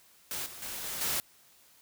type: noise with level steps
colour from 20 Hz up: white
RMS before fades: -36 / -46 / -39 / -37 / -31 dBFS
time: 0.31-1.2 s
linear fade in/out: 0 ms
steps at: 0.46 / 0.62 / 0.84 / 1.01 s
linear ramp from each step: 2 ms
effects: white hiss -61 dBFS RMS until 1.81 s